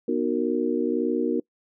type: chord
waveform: sine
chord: B major seventh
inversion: none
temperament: just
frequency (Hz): 246.9 / 308.7 / 370.4 / 463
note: B3 / D#4 / F#4 / A#4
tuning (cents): 0 / -14 / +2 / -12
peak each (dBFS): -27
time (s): 0.08-1.4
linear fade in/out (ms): 5
effects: noise-tail reverb RT60 0.1 s tail -24 dB re dry

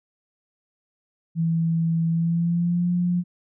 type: tone with pitch glide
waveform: sine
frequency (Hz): 164.81 to 176.64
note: E3 to F3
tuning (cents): 0 to +20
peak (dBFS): -19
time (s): 1.35-3.24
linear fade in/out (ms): 50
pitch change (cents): +120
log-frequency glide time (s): 2.09-2.91
effects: none

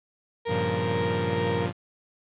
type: tone with tremolo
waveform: 35% pulse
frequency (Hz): 466.2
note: A#4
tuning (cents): 0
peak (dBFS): -25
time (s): 0.45-1.67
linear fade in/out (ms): 20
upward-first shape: sine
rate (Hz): 2.2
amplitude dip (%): 25
type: chord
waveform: sawtooth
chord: G half-diminished seventh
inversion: none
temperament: equal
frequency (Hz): 98 / 116.54 / 138.59 / 174.61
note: G2 / Bb2 / Db3 / F3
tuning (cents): 0 / 0 / 0 / 0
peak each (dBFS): -27 / -29 / -31 / -27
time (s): 0.47-1.73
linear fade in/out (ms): 50
effects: resampled to 8000 Hz + 9-bit

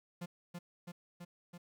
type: tone with echo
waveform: 45% pulse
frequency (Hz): 174.61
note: F3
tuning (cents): 0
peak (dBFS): -40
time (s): 0.21-0.26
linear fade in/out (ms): 10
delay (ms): 330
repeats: 4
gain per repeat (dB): -2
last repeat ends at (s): 1.58
effects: 12-bit

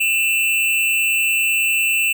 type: tone with amplitude modulation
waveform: square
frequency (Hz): 2676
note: E7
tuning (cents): +25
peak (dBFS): -13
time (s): 0-2.13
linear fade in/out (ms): 10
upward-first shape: sine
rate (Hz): 230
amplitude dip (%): 65
effects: none

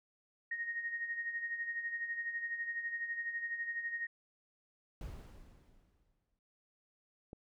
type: tone with tremolo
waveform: sine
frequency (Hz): 1864.7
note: A#6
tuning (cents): 0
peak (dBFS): -34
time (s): 0.51-4.07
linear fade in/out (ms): 5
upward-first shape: sine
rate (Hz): 12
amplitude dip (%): 60
type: noise with exponential decay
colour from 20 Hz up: brown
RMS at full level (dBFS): -44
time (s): 5.01-6.39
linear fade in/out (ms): 2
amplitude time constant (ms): 300
type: click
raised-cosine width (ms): 2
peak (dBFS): -34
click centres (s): 7.331
effects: none

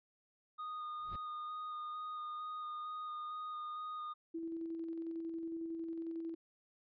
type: tone with vibrato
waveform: triangle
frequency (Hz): 1232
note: D#6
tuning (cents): -17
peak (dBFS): -39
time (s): 0.58-4.14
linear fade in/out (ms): 20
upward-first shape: square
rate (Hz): 2.2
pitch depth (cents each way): 10
type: noise with exponential growth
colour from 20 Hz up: brown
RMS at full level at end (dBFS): -43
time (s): 0.98-1.16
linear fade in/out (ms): 5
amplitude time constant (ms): 38
type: tone with tremolo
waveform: sine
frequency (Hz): 329.6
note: E4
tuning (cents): 0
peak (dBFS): -38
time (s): 4.34-6.35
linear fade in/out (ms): 10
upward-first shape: square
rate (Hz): 11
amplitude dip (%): 25
effects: resampled to 11025 Hz

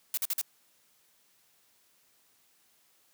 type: noise bursts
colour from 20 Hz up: blue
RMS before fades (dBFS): -30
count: 4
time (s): 0.14-0.414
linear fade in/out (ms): 2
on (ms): 34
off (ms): 46
effects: white hiss -67 dBFS RMS until 3.13 s + high-pass 100 Hz 12 dB/octave

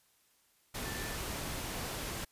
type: tone in noise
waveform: sine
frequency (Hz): 1766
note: A6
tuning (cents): +6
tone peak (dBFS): -45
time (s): 0.85-1.15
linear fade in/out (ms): 10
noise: pink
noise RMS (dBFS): -39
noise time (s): 0.74-2.25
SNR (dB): -9
effects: white hiss -70 dBFS RMS until 2.31 s + resampled to 32000 Hz

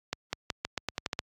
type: accelerating click train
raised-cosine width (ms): 0.2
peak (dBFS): -12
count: 10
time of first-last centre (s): 0.13-1.191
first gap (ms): 200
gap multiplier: 0.86
effects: high-pass 60 Hz 12 dB/octave + AAC 64 kbps

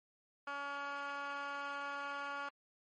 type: tone with band-pass filter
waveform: 15% pulse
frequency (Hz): 282.8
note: C#4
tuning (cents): +35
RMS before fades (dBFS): -42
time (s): 0.47-2.49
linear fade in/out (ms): 5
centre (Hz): 1500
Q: 2.9
effects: MP3 32 kbps

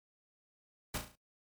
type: noise with echo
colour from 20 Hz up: pink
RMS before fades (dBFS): -36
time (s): 0.94-0.98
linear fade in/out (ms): 5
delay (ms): 35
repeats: 5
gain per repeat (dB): -6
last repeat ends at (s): 1.155
effects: noise-tail reverb RT60 0.1 s tail -18 dB re dry + MP3 96 kbps

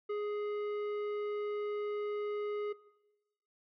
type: tone with tanh clipping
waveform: triangle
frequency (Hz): 416.2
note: G#4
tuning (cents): +4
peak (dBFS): -35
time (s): 0.09-2.73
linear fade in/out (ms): 10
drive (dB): 15
effects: noise-tail reverb RT60 1.0 s tail -20 dB re dry

